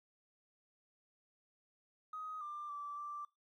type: tone with pitch steps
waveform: triangle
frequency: 1256 / 1189 / 1163 / 1174 Hz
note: D#6 / D6 / D6 / D6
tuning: +16 / +21 / -17 / -1 cents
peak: -38 dBFS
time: 2.13-3.25 s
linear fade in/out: 5 ms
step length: 280 ms
effects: noise-tail reverb RT60 0.2 s tail -24 dB re dry + tanh soft clip ceiling -40 dBFS